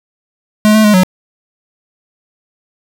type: tone with pitch steps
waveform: square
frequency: 212.8 / 216.9 / 209.9 / 184.7 Hz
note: G#3 / A3 / G#3 / F#3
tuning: +42 / -25 / +19 / -3 cents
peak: -6 dBFS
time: 0.65-1.034 s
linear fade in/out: 0 ms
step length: 96 ms
effects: none